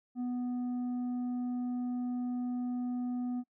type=tone with tanh clipping; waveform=sine; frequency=246.9 Hz; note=B3; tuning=in tune; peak=-33 dBFS; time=0.15-3.44 s; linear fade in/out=50 ms; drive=5 dB; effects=noise-tail reverb RT60 0.1 s tail -24 dB re dry

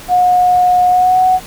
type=tone with pitch glide; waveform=sine; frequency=723 to 742 Hz; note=F#5 to F#5; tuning=-40 to +5 cents; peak=-7 dBFS; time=0.08-1.4 s; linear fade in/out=50 ms; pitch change=+45 cents; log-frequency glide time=0.87-1.19 s; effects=pink hiss -33 dBFS RMS until 1.46 s

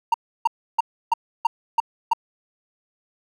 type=tone bursts; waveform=triangle; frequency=923 Hz; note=A#5; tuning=17 cents flat; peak=-12 dBFS; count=7; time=0.12-2.134 s; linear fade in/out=5 ms; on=22 ms; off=310 ms; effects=none

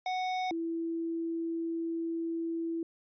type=tone pair in turn; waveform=square / sine; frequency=740 / 331.3 Hz; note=F#5 / E4; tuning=0 / +9 cents; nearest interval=octave + major second; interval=1391 cents; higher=first; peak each=-31 / -31 dBFS; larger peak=neither; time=0.06-0.51 / 0.51-2.83 s; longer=second; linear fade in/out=2 ms; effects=resampled to 11025 Hz

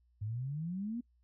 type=exponential sweep; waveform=sine; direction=up; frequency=100.9 to 246.9 Hz; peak=-35 dBFS; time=0.21-1.01 s; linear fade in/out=10 ms; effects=noise-tail reverb RT60 0.1 s tail -25 dB re dry + added 60 Hz sine -67 dBFS peak until 1.23 s

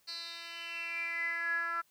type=tone with band-pass filter sweep; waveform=10% pulse; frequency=336.8 Hz; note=E4; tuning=37 cents sharp; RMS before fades=-37 dBFS; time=0.07-1.82 s; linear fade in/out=20 ms; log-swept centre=4300 to 1400 Hz; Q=9.9; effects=white hiss -70 dBFS RMS until 1.9 s

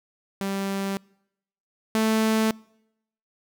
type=tone pair in turn; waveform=sawtooth; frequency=196 / 220 Hz; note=G3 / A3; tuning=0 / 0 cents; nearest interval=major second; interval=200 cents; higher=second; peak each=-22 / -16 dBFS; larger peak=second; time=0.41-0.97 / 1.95-2.51 s; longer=neither; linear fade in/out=0 ms; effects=noise-tail reverb RT60 0.8 s tail -26 dB re dry

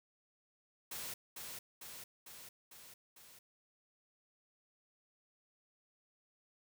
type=noise with echo; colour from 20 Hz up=white; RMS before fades=-44 dBFS; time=0.91-1.14 s; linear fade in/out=5 ms; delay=450 ms; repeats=5; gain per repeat=-3 dB; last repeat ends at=3.39 s; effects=none

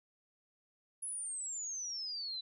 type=exponential sweep; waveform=sine; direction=down; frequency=10550 to 3951 Hz; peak=-38 dBFS; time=1.02-2.41 s; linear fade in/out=10 ms; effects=none

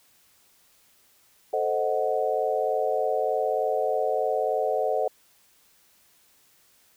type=chord; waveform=sine; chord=A diminished seventh; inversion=none; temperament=equal; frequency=440 / 523.3 / 622.3 / 740 Hz; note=A4 / C5 / Eb5 / Gb5; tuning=0 / 0 / 0 / 0 cents; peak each=-28 dBFS; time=1.53-5.08 s; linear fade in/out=5 ms; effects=white hiss -61 dBFS RMS until 6.96 s

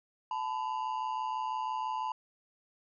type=ring-modulated tone; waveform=triangle; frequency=940 Hz; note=A#5; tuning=14 cents sharp; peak=-27 dBFS; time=0.31-2.12 s; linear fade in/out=2 ms; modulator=63 Hz; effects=resampled to 16000 Hz

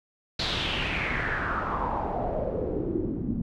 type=noise with low-pass filter sweep; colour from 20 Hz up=pink; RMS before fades=-29 dBFS; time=0.39-3.42 s; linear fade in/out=5 ms; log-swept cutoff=4200 to 220 Hz; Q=4.8; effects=none

